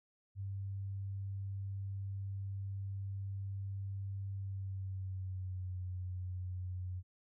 sine tone with pitch glide, 98 to 91.44 Hz, G2 to F#2, 0 to -20 cents, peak -38 dBFS, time 0.35-7.03 s, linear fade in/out 50 ms, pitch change -120 cents, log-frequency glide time 4.34-5.8 s, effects none

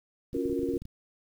clicks, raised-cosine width 5 ms, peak -30 dBFS, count 12, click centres 0.332 / 0.366 / 0.457 / 0.498 / 0.528 / 0.593 / 0.632 / 0.689 / 0.738 / 0.768 / 0.82 / 0.854 s
sine chord, Gb major seventh, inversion second, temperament equal with one note detuned, 277.2 / 349.2 / 366 / 466.2 Hz, Db4 / F4 / Gb4 / Bb4, 0 / 0 / -19 / 0 cents, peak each -31 / -33 / -35 / -33 dBFS, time 0.34-0.78 s, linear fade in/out 5 ms
effects 9-bit

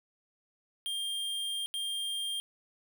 square tone bursts at uneven times, 3200 Hz, G7, 35 cents sharp, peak -33 dBFS, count 2, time 0.86-1.66 / 1.74-2.4 s, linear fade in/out 0 ms, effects none

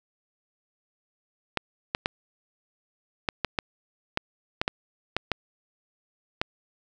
clicks, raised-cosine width 0.3 ms, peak -8 dBFS, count 12, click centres 1.573 / 1.949 / 2.059 / 3.288 / 3.447 / 3.588 / 4.174 / 4.615 / 4.679 / 5.166 / 5.317 / 6.415 s, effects none

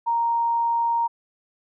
sine tone, 932 Hz, A#5, 1 cent flat, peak -19 dBFS, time 0.06-1.08 s, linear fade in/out 20 ms, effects none

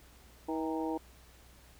harmonic tone with a mistuned harmonic, 160 Hz, D#3, 49 cents sharp, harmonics 2 / 3 / 4 / 5 / 6, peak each -34 / -39 / -43 / -41 / -41 dBFS, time 0.48-0.98 s, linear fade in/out 10 ms, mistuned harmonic 6, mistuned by -59 cents, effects added 61 Hz sine -58 dBFS peak until 1.79 s + pink hiss -60 dBFS RMS until 1.79 s

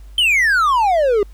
triangle exponential sweep, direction down, 3148 to 392 Hz, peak -10 dBFS, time 0.18-1.23 s, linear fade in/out 2 ms, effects added 50 Hz sine -35 dBFS peak until 1.33 s + pink hiss -55 dBFS RMS until 1.33 s

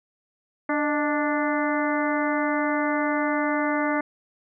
harmonic tone with a mistuned harmonic, 293.7 Hz, D4, in tune, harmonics 1 / 2 / 3 / 4 / 5 / 6 / 7, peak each -25 / -28 / -30 / -31 / -32 / -33 / -33 dBFS, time 0.69-4.01 s, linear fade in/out 5 ms, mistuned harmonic 2, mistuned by +58 cents, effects none

